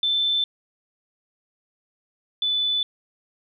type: tone pair in turn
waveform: sine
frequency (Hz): 3534 / 3491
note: A7 / A7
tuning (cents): +7 / -14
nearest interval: unison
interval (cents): 21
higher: first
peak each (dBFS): -19 / -20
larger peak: first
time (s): 0.03-0.44 / 2.42-2.83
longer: neither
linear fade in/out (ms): 2
effects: none